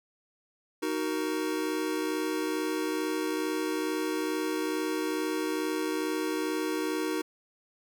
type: chord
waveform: square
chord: D# minor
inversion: none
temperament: just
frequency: 311.1 / 373.4 / 466.7 Hz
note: D#4 / F#4 / A#4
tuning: 0 / +16 / +2 cents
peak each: -32 / -34 / -36 dBFS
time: 0.82-7.22 s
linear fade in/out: 10 ms
effects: none